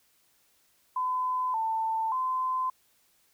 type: tone with pitch steps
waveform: sine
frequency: 1014 / 891 / 1028 Hz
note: B5 / A5 / C6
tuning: +45 / +22 / -31 cents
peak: -26 dBFS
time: 0.96-2.7 s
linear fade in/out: 5 ms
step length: 580 ms
effects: white hiss -67 dBFS RMS until 3.33 s